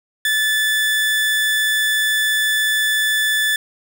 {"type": "tone", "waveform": "30% pulse", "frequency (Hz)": 1743, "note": "A6", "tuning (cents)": -17, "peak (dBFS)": -13, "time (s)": [0.25, 3.56], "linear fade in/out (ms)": 2, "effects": []}